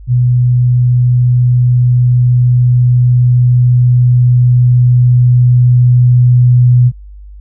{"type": "tone with level ramp", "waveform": "sine", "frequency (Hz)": 123.47, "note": "B2", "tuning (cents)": 0, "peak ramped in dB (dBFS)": [-6, -3], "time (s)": [0.07, 6.92], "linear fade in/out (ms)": 50, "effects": ["added 50 Hz sine -29 dBFS peak until 7.4 s"]}